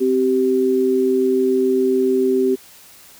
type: tone pair together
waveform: sine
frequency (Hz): 259.6 / 386.6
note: C4 / G4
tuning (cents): -13 / -24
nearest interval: perfect fifth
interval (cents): 689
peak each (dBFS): -19 / -15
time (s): 0-2.56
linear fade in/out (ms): 20
effects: white hiss -45 dBFS RMS until 3.19 s